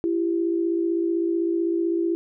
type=tone pair together; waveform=sine; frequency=336 / 391.8 Hz; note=E4 / G4; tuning=+33 / -1 cents; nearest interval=minor third; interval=266 cents; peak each=-21 / -28 dBFS; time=0.04-2.15 s; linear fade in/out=0 ms; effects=none